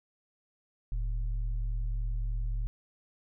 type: tone pair together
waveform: sine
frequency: 41.65 / 111.7 Hz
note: E1 / A2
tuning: +19 / +27 cents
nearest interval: octave + perfect fourth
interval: 1708 cents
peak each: -29 / -40 dBFS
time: 0.92-2.67 s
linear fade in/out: 0 ms
effects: none